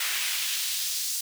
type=noise with high-pass filter sweep; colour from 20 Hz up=pink; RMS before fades=-29 dBFS; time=0-1.21 s; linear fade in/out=5 ms; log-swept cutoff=1900 to 5700 Hz; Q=1.2; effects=none